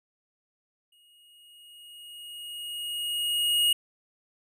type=tone with exponential growth; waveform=square; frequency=2875 Hz; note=F7; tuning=50 cents sharp; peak=-20 dBFS; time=0.92-3.73 s; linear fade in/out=5 ms; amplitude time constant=610 ms; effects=none